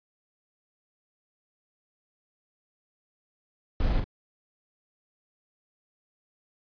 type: noise with echo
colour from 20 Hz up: brown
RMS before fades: -25 dBFS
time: 3.8-4 s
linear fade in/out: 2 ms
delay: 42 ms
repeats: 1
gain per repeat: -6 dB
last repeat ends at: 4.042 s
effects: resampled to 11025 Hz